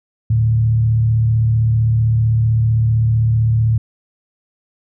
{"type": "tone with frequency modulation", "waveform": "sine", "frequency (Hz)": 112.6, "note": "A2", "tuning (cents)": 40, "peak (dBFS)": -11, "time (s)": [0.3, 3.78], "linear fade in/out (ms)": 5, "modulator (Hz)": 35.6, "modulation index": 0.44, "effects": []}